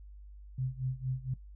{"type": "tone with tremolo", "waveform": "sine", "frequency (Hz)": 129.8, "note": "C3", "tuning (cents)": -13, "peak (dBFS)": -29, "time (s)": [0.58, 1.34], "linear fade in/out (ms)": 5, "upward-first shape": "sine", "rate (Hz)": 4.3, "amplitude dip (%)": 90, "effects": ["noise-tail reverb RT60 0.1 s tail -17 dB re dry", "added 50 Hz sine -47 dBFS peak until 1.55 s"]}